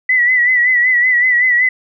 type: tone with vibrato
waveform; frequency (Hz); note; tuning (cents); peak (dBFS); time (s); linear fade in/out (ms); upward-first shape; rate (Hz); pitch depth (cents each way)
sine; 1975.5; B6; 0; -9; 0.09-1.69; 5; sine; 5.3; 58
effects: none